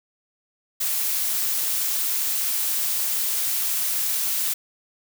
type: noise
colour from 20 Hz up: blue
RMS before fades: -24 dBFS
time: 0.8-4.54 s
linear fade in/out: 10 ms
effects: none